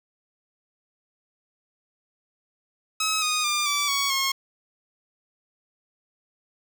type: tone with pitch steps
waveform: 10% pulse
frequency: 1282 / 1239 / 1197.5 / 1157.4 / 1118.6 / 1081.1 Hz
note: E6 / D#6 / D6 / D6 / C#6 / C#6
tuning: -49 / -8 / +33 / -26 / +15 / -44 cents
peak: -14 dBFS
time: 3-4.32 s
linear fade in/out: 5 ms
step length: 220 ms
effects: none